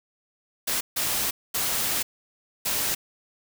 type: noise bursts at uneven times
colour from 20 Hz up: white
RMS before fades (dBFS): -26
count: 4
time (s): 0.67-0.81 / 0.96-1.31 / 1.54-2.03 / 2.65-2.95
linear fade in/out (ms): 10
effects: none